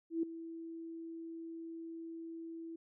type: tone with ADSR envelope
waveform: sine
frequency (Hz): 329.6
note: E4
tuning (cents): 0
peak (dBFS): -29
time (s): 0.1-2.76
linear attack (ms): 130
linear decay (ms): 4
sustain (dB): -14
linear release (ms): 6
effects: none